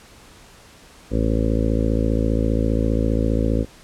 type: harmonic tone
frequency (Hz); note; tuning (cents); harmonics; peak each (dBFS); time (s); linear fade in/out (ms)
55; A1; 0; 1 / 2 / 3 / 4 / 5 / 6 / 7 / 8 / 9 / 10; -21 / -24 / -32 / -25 / -25 / -31 / -31 / -32 / -28 / -32; 1.1-3.66; 50
effects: pink hiss -47 dBFS RMS until 3.83 s + low-pass 10000 Hz 12 dB/octave